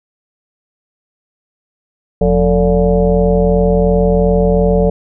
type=tone with frequency modulation; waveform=sine; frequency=311.1 Hz; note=D#4; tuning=in tune; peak=-8 dBFS; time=2.21-4.9 s; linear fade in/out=5 ms; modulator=133 Hz; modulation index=2.3; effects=none